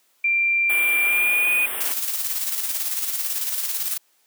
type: tone with pitch glide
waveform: sine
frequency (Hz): 2368 to 2470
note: D7 to D#7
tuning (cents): +14 to -13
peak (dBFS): -17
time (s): 0.24-1.66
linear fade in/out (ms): 5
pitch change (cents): +73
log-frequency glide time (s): 1.02-1.5
type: band-stop noise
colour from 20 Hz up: white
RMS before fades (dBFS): -28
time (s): 0.69-1.93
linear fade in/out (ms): 10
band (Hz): 3400 to 8400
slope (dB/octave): 96
type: noise with tremolo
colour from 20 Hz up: blue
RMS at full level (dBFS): -24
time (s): 1.8-3.98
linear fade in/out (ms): 10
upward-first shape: square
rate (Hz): 18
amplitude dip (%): 40
effects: white hiss -63 dBFS RMS until 4.26 s + high-pass 300 Hz 12 dB/octave